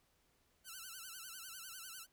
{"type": "tone with vibrato", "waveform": "5% pulse", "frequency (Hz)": 1423, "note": "F6", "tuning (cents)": 32, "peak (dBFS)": -37, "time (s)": [0.64, 2.07], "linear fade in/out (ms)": 50, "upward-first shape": "sine", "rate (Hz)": 10, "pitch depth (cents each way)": 150, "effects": ["pink hiss -75 dBFS RMS until 2.12 s"]}